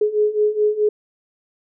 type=beating tone pair; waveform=sine; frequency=419.2 / 423.9 Hz; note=G#4 / G#4; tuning=+16 / +35 cents; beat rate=4.7 Hz; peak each=-20 / -17 dBFS; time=0.01-0.89 s; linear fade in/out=5 ms; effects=none